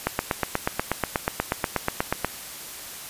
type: click train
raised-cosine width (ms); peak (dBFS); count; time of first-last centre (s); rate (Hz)
0.5; -6; 19; 0.07-2.247; 8.27
effects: white hiss -38 dBFS RMS until 3.09 s + resampled to 32000 Hz